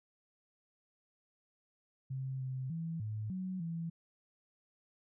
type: tone with pitch steps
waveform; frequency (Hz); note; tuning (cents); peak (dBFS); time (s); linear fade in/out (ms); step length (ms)
sine; 132.5 / 130.4 / 164.5 / 107.6 / 186.1 / 166.3; C3 / C3 / E3 / A2 / F#3 / E3; +22 / -5 / -3 / -38 / +10 / +16; -36; 2.1-3.9; 10; 300
effects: none